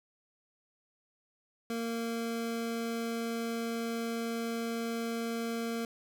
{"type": "tone", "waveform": "25% pulse", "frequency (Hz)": 230.5, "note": "A#3", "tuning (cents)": -19, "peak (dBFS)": -29, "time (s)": [1.7, 5.85], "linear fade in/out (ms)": 2, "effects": []}